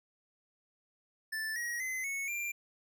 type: tone with pitch steps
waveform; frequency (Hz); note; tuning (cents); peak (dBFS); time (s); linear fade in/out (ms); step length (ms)
square; 1760 / 1897.2 / 2045 / 2205 / 2377; A6 / A#6 / C7 / C#7 / D7; 0 / +30 / -40 / -10 / +20; -35; 1.32-2.52; 10; 240
effects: none